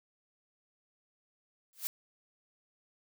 blue noise with exponential growth, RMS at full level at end -31 dBFS, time 1.73-1.87 s, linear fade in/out 0 ms, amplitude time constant 30 ms, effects none

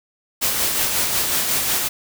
white noise with tremolo, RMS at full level -19 dBFS, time 0.41-1.89 s, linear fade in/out 20 ms, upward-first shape sine, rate 5.5 Hz, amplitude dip 35%, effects none

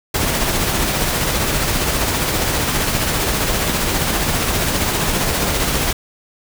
pink noise with tremolo, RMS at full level -17 dBFS, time 0.14-5.93 s, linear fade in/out 5 ms, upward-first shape sine, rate 15 Hz, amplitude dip 30%, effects none

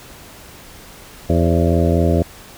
harmonic tone with a mistuned harmonic, 84 Hz, E2, 33 cents sharp, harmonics 1 / 2 / 3 / 4 / 5 / 6 / 7 / 8, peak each -16 / -19 / -21 / -22 / -23 / -24 / -24 / -25 dBFS, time 1.29-2.23 s, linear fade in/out 10 ms, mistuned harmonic 6, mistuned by +65 cents, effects pink hiss -40 dBFS RMS until 2.57 s

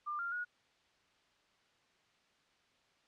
sine tone with pitch steps, 1196 / 1391 / 1450 Hz, D6 / F6 / F#6, +31 / -7 / -35 cents, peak -36 dBFS, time 0.06-0.45 s, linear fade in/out 20 ms, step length 130 ms, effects white hiss -71 dBFS RMS until 3.07 s + low-pass 4000 Hz 12 dB/octave

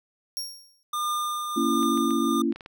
sawtooth tone with exponential decay, 5570 Hz, F8, 5 cents flat, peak -24 dBFS, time 0.37-0.83 s, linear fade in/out 0 ms, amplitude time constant 98 ms
square tone with tremolo, 1205 Hz, D6, 44 cents sharp, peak -25 dBFS, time 0.93-2.42 s, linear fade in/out 5 ms, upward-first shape triangle, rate 1.4 Hz, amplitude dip 45%
sine chord, A# diminished, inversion none, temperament just, 233.1 / 279.7 / 335.6 Hz, A#3 / C#4 / E4, 0 / +16 / +31 cents, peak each -26 dBFS, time 1.56-2.53 s, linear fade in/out 10 ms
clicks, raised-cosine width 0.3 ms, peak -26 dBFS, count 7, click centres 1.83 / 1.975 / 2.107 / 2.524 / 2.56 / 2.608 / 2.661 s
effects none

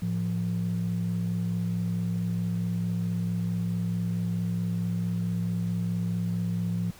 sine tone pair together, 109.9 / 174.46 Hz, A2 / F3, -2 / -2 cents, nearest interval minor sixth, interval 800 cents, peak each -29 / -26 dBFS, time 0.02-6.91 s, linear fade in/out 5 ms, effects tanh soft clip ceiling -21 dBFS + pink hiss -51 dBFS RMS until 6.99 s

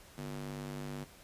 square tone with high-pass filter, 49 Hz, G1, in tune, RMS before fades -42 dBFS, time 0.17-1.05 s, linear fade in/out 20 ms, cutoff 180 Hz, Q 1.7, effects pink hiss -57 dBFS RMS until 1.23 s + resampled to 32000 Hz

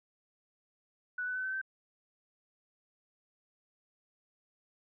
sine tone with pitch steps, 1480 / 1497.2 / 1514.6 / 1532.2 / 1550 Hz, F#6 / F#6 / F#6 / G6 / G6, 0 / +20 / +40 / -40 / -20 cents, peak -33 dBFS, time 1.18-1.615 s, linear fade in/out 5 ms, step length 87 ms, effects none

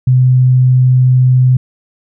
sine tone, 127.6 Hz, C3, 43 cents flat, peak -5 dBFS, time 0.07-1.57 s, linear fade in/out 5 ms, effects none

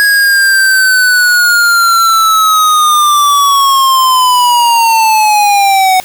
square linear sweep, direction down, 1661.2 to 740 Hz, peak -6 dBFS, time 0-6 s, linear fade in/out 0 ms, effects white hiss -31 dBFS RMS until 6.04 s

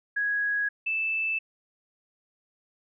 sine tone pair in turn, 1661.2 / 2637 Hz, G#6 / E7, 0 / 0 cents, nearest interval minor sixth, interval 800 cents, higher second, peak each -24 / -25 dBFS, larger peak first, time 0.16-0.69 / 0.86-1.39 s, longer neither, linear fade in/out 10 ms, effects none

